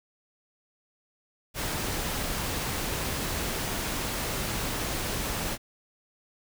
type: noise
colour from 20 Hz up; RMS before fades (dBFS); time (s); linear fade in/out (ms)
pink; -31; 1.54-5.58; 50
effects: none